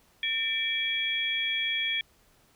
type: tone cluster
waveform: sine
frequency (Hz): 1801 / 2326 / 3321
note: A6 / D7 / G#7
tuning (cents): +40 / -17 / -1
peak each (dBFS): -35 / -30 / -29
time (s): 0.23-2.01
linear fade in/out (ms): 2
effects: pink hiss -63 dBFS RMS until 2.55 s

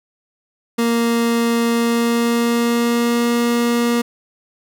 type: tone with pitch glide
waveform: 30% pulse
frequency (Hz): 233.1 to 237.2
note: A#3 to A#3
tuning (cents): 0 to +30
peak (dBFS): -12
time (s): 0.78-4.02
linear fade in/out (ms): 10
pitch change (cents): +30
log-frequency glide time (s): 1.69-3.32
effects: none

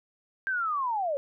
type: linear sweep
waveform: sine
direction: down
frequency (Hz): 1600 to 536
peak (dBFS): -26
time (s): 0.47-1.17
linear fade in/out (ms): 0
effects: none

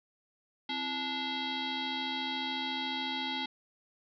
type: tone with frequency modulation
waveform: sine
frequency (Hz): 2056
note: C7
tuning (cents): -31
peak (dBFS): -32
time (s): 0.69-3.46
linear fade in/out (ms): 5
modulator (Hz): 598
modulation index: 3.4
effects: none

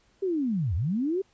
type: linear two-way sweep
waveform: sine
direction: down then up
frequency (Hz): 400 to 73.42 to 400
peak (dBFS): -24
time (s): 0.22-1.22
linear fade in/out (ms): 10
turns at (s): 0.75
effects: pink hiss -65 dBFS RMS until 1.33 s + resampled to 16000 Hz

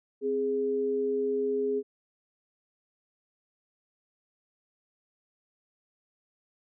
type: tone pair together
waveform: sine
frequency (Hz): 261 / 415.3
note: C4 / G#4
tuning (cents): -4 / 0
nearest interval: minor sixth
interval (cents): 804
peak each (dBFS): -34 / -26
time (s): 0.21-1.83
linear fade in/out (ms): 50
effects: none

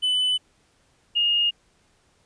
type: tone pair in turn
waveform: triangle / sine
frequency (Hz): 3002 / 2846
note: F#7 / F7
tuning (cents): +24 / +32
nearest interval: minor second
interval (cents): 92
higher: first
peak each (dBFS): -18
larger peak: neither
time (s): 0.02-0.38 / 1.15-1.51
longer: neither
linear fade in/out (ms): 20
effects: pink hiss -63 dBFS RMS until 2.25 s + resampled to 22050 Hz

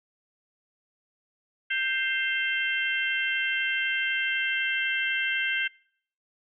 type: harmonic tone with a mistuned harmonic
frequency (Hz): 524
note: C5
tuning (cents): +2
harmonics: 3 / 4 / 5 / 6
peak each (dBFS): -28 / -30 / -32 / -34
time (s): 1.7-5.68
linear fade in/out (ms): 10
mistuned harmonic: 5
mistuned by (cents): +52
effects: noise-tail reverb RT60 0.6 s tail -24 dB re dry

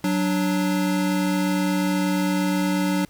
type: tone pair together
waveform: square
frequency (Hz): 185.3 / 293.7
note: F#3 / D4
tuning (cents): +3 / 0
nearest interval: minor sixth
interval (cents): 797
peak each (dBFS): -23 / -24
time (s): 0.04-3.05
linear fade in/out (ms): 2
effects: pink hiss -55 dBFS RMS until 3.09 s

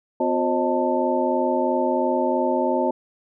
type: tone cluster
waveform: sine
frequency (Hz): 254.3 / 358.9 / 536 / 619 / 885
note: C4 / F4 / C5 / D#5 / A5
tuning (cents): -49 / +47 / +42 / -9 / +10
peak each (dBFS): -25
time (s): 0.2-2.91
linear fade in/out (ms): 5
effects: none

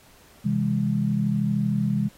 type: chord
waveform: sine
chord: C augmented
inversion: none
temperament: just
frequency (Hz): 130.81 / 163.52 / 204.4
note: C3 / E3 / G#3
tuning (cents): 0 / -14 / -27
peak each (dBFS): -26 / -27 / -23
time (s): 0.44-2.09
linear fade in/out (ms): 20
effects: pink hiss -54 dBFS RMS until 2.17 s + AAC 48 kbps

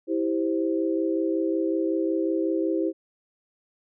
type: chord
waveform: sine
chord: C major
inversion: first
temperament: just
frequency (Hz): 327 / 392.4 / 523.3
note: E4 / G4 / C5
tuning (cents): -14 / +2 / 0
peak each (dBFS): -24 / -28 / -30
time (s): 0.07-2.93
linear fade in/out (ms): 50
effects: none

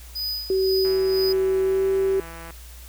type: tone with tremolo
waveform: square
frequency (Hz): 4978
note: D#8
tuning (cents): 0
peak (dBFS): -25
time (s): 0.15-1.33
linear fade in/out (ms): 10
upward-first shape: sine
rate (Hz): 2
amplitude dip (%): 75
type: tone with pitch glide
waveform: sine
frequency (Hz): 380.8 to 385.9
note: F#4 to G4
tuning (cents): +50 to -27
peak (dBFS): -18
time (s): 0.5-2.2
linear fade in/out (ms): 2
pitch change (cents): +23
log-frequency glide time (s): 1.62-1.87
type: click train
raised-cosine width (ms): 0.5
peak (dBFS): -25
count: 276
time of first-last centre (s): 0.85-2.507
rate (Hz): 166
effects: added 60 Hz sine -40 dBFS peak until 2.88 s + white hiss -47 dBFS RMS until 2.88 s

